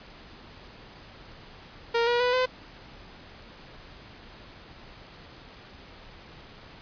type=tone with pitch steps; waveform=sawtooth; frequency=466.2 / 480.1 / 494.5 / 509.3 Hz; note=A#4 / B4 / B4 / C5; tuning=0 / -49 / +2 / -47 cents; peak=-18 dBFS; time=1.94-2.46 s; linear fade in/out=10 ms; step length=130 ms; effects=pink hiss -48 dBFS RMS until 6.81 s + resampled to 11025 Hz